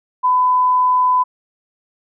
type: tone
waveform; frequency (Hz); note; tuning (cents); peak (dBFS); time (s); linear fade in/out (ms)
sine; 1004; B5; +28; -11; 0.23-1.24; 20
effects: none